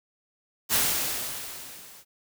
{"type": "noise with level ramp", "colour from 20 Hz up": "white", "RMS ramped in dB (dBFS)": [-21, -50], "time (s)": [0.69, 2.05], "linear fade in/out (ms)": 50, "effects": []}